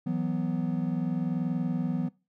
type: chord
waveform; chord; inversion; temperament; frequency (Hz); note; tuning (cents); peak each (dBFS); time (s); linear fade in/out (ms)
triangle; E suspended second; none; just; 164.81 / 185.42 / 247.2; E3 / F#3 / B3; 0 / +4 / +2; -29; 0.06-2.09; 10
effects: noise-tail reverb RT60 0.3 s tail -22 dB re dry